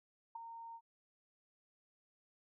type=tone with ADSR envelope; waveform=sine; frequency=920 Hz; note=A#5; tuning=23 cents flat; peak=-39 dBFS; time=0.35-0.81 s; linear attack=8 ms; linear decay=8 ms; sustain=-8 dB; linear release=59 ms; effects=none